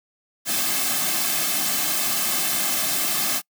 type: noise with comb filter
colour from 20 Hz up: white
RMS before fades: -23 dBFS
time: 0.45-3.42 s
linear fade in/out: 50 ms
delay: 2.1 ms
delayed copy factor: -0.75
effects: noise-tail reverb RT60 0.1 s tail -26 dB re dry + high-pass 150 Hz 12 dB/octave

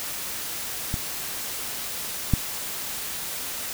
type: clicks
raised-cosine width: 5 ms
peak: -14 / -6 dBFS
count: 2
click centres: 0.941 / 2.337 s
effects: white hiss -32 dBFS RMS until 3.73 s

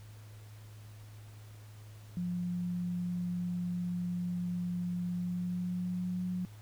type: tone with pitch glide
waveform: sine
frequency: 176.9 to 181.14 Hz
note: F3 to F#3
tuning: +23 to -36 cents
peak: -32 dBFS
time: 2.17-6.45 s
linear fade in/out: 0 ms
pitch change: +41 cents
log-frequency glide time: 5.08-6.25 s
effects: added 106 Hz sine -48 dBFS peak until 6.61 s + pink hiss -60 dBFS RMS until 6.61 s

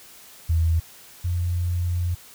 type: tone pair in turn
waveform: sine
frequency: 82 / 87.8 Hz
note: E2 / F2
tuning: -9 / +10 cents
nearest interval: minor second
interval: 119 cents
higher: second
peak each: -17 / -21 dBFS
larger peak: first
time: 0.49-0.8 / 1.24-2.15 s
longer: second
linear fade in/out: 10 ms
effects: white hiss -47 dBFS RMS until 2.34 s

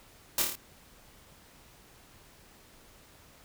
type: noise with echo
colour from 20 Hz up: white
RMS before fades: -27 dBFS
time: 0.38-0.42 s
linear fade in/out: 2 ms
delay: 27 ms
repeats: 5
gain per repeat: -3 dB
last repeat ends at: 0.555 s
effects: pink hiss -57 dBFS RMS until 3.44 s

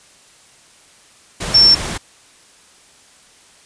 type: tone in noise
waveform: sine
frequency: 5420 Hz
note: E8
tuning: 47 cents sharp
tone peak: -6 dBFS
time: 1.54-1.75 s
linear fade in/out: 10 ms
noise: pink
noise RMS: -24 dBFS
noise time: 1.4-1.98 s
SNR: +15 dB
effects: white hiss -48 dBFS RMS until 3.65 s + resampled to 22050 Hz

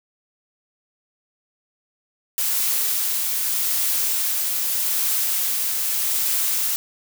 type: noise with tremolo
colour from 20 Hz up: blue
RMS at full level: -21 dBFS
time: 2.38-6.76 s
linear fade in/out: 0 ms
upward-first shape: triangle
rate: 0.82 Hz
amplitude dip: 25%
effects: none

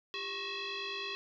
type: tone with frequency modulation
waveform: sine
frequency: 347.9 Hz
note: F4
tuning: 7 cents flat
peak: -36 dBFS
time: 0.14-1.15 s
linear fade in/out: 0 ms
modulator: 745 Hz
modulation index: 5.3
effects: none

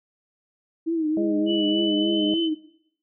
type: tone with vibrato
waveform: sine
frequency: 319.3 Hz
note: D#4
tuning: 45 cents sharp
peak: -21 dBFS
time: 0.86-2.55 s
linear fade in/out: 20 ms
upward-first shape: triangle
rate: 3.4 Hz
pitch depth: 96 cents each way
type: harmonic tone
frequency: 206.3 Hz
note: G#3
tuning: 11 cents flat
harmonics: 1 / 2 / 3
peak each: -28 / -32 / -30 dBFS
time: 1.17-2.34 s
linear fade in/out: 2 ms
type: tone with pitch glide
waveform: sine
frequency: 2960 to 3034 Hz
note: F#7 to F#7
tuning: 0 to +43 cents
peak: -26 dBFS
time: 1.46-2.5 s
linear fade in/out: 50 ms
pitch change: +43 cents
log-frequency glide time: 1.65-2.2 s
effects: noise-tail reverb RT60 0.7 s tail -18 dB re dry

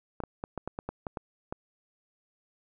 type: clicks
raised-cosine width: 1 ms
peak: -20 dBFS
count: 10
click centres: 0.203 / 0.237 / 0.439 / 0.577 / 0.676 / 0.789 / 0.89 / 1.068 / 1.172 / 1.525 s
effects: none

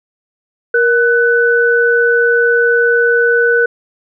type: tone pair together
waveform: sine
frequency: 471 / 1495.3 Hz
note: A#4 / F#6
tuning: +18 / +18 cents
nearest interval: octave + minor sixth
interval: 2000 cents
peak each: -11 dBFS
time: 0.74-3.66 s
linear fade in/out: 5 ms
effects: none

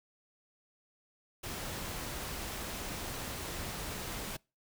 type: noise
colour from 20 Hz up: pink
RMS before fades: -40 dBFS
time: 1.43-4.37 s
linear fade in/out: 10 ms
effects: noise-tail reverb RT60 0.3 s tail -26 dB re dry

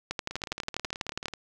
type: two click trains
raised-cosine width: 0.2 ms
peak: -13 / -20 dBFS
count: 15 / 20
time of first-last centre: 0.11-1.258 / 0.31-1.337 s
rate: 12.2 / 18.5 Hz
effects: none

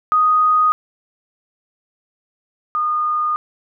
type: tone pair in turn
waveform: sine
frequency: 1244.5 / 1223.8 Hz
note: D#6 / D#6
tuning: 0 / -29 cents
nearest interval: unison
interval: 29 cents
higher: first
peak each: -11 / -16 dBFS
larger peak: first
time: 0.12-0.72 / 2.75-3.36 s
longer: second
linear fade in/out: 0 ms
effects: none

